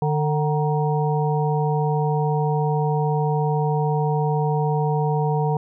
harmonic tone with a mistuned harmonic, 150 Hz, D3, 37 cents sharp, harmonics 1 / 3 / 5 / 6, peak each -20 / -25 / -27 / -28 dBFS, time 0.02-5.57 s, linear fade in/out 2 ms, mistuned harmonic 6, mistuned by +73 cents, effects none

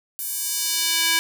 square tone with high-pass filter sweep, 329.6 Hz, E4, in tune, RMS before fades -23 dBFS, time 0.19-1.19 s, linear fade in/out 0 ms, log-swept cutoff 12000 to 2000 Hz, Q 0.9, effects none

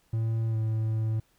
triangle tone with pitch glide, 112.7 to 110.38 Hz, A2 to A2, +42 to +6 cents, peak -23 dBFS, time 0.13-1.2 s, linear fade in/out 5 ms, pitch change -36 cents, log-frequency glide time 0.5-0.56 s, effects pink hiss -67 dBFS RMS until 1.38 s

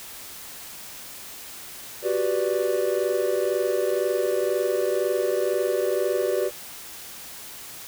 triangle chord, G major seventh, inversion third, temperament equal, 370 / 392 / 493.9 / 587.3 Hz, F#4 / G4 / B4 / D5, 0 / 0 / 0 / 0 cents, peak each -25 dBFS, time 2.02-6.51 s, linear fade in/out 50 ms, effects white hiss -40 dBFS RMS until 7.87 s

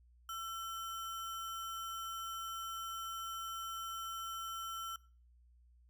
sine tone with sample-and-hold, 1343 Hz, E6, 32 cents sharp, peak -40 dBFS, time 0.29-4.96 s, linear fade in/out 2 ms, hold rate 4410 Hz, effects noise-tail reverb RT60 0.4 s tail -22 dB re dry + added 60 Hz sine -62 dBFS peak until 5.89 s

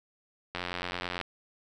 click train, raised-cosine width 0.3 ms, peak -17 dBFS, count 60, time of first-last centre 0.55-1.213 s, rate 89 Hz, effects none

